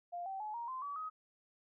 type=tone with pitch steps; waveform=sine; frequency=700 / 772.2 / 851.9 / 939.8 / 1036.8 / 1143.7 / 1261.8 Hz; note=F5 / G5 / G#5 / A#5 / C6 / D6 / D#6; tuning=+4 / -26 / +44 / +14 / -16 / -46 / +24 cents; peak=-39 dBFS; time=0.12-1.1 s; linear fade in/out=20 ms; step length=140 ms; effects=none